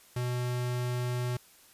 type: tone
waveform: square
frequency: 123.47 Hz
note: B2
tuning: in tune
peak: -30 dBFS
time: 0.16-1.37 s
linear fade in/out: 5 ms
effects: white hiss -58 dBFS RMS until 1.73 s + resampled to 32000 Hz